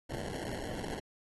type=noise with sample-and-hold; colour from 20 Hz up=white; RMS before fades=-39 dBFS; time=0.09-1 s; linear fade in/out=10 ms; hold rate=1225 Hz; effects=AAC 32 kbps